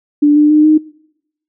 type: tone with pitch steps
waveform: sine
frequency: 293.7 / 298.7 / 303.7 / 308.8 Hz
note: D4 / D4 / D#4 / D#4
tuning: 0 / +29 / -42 / -13 cents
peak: -5 dBFS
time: 0.22-0.78 s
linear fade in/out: 10 ms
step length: 140 ms
effects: noise-tail reverb RT60 0.8 s tail -23 dB re dry